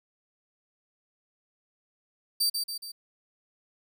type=tone with echo; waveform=sawtooth; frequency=4651 Hz; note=D8; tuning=18 cents flat; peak=-20 dBFS; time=2.4-2.5 s; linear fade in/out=10 ms; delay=140 ms; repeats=3; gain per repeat=-5 dB; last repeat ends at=2.92 s; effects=none